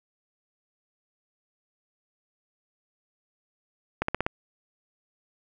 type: accelerating click train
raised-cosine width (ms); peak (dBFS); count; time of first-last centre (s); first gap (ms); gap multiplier
0.5; -10; 5; 4.02-4.265; 64; 0.97
effects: none